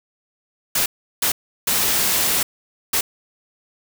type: noise bursts at uneven times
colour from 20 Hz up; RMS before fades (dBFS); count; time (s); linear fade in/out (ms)
white; -19; 4; 0.75-0.86 / 1.22-1.32 / 1.67-2.43 / 2.93-3.01; 5
effects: none